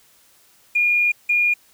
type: tone bursts at uneven times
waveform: triangle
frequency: 2427 Hz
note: D#7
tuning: 44 cents flat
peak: -11 dBFS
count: 2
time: 0.75-1.12 / 1.29-1.54 s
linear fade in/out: 10 ms
effects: tanh soft clip ceiling -13 dBFS + white hiss -55 dBFS RMS until 1.73 s